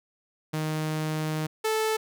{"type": "tone pair in turn", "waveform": "sawtooth", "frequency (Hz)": [155.56, 437.7], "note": ["D#3", "A4"], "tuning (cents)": [0, -9], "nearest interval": "octave + tritone", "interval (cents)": 1791, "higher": "second", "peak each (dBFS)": [-23, -20], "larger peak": "second", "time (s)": [[0.53, 1.47], [1.64, 1.97]], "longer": "first", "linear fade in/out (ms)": 10, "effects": []}